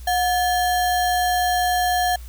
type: tone with sample-and-hold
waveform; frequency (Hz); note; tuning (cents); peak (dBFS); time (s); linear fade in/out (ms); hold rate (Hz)
sine; 724; F#5; -38; -17; 0.07-2.16; 5; 2450
effects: added 60 Hz sine -34 dBFS peak until 2.28 s + white hiss -49 dBFS RMS until 2.28 s